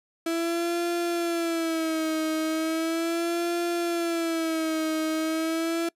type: tone with vibrato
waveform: 35% pulse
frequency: 329.6 Hz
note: E4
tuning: in tune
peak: -23 dBFS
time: 0.26-5.89 s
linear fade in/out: 5 ms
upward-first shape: sine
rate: 0.37 Hz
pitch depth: 77 cents each way
effects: noise-tail reverb RT60 0.1 s tail -24 dB re dry + resampled to 32000 Hz